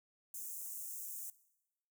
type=high-pass noise; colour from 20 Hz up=white; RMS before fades=-45 dBFS; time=0.34-1.3 s; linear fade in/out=2 ms; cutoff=6500 Hz; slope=48 dB/octave; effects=noise-tail reverb RT60 0.9 s tail -19 dB re dry